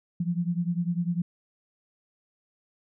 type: beating tone pair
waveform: sine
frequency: 170 / 180 Hz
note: F3 / F#3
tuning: -46 / -47 cents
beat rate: 10 Hz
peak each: -27 / -29 dBFS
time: 0.2-1.22 s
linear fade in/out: 5 ms
effects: none